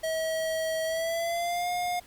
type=tone with pitch glide; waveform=square; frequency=642 to 712.3 Hz; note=E5 to F5; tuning=-46 to +34 cents; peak=-28 dBFS; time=0.03-2 s; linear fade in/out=10 ms; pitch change=+180 cents; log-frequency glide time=0.84-1.69 s; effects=pink hiss -54 dBFS RMS until 2.06 s + Opus 48 kbps